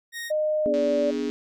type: tone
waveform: sawtooth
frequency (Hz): 1864.7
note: A#6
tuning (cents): 0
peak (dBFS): -28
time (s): 0.12-0.32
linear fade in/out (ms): 50
type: tone with pitch glide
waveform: sine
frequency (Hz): 613 to 580.3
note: D#5 to D5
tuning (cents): -26 to -21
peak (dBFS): -21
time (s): 0.3-1.11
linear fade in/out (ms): 10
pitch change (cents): -95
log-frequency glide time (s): 0.66-0.74
type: chord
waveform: sine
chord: G# diminished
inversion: first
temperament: equal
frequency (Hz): 246.9 / 293.7 / 415.3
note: B3 / D4 / G#4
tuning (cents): 0 / 0 / 0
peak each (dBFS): -29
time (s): 0.66-1.3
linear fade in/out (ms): 0
type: click train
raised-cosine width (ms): 0.2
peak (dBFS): -24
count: 90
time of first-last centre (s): 0.74-1.3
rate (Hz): 159
effects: none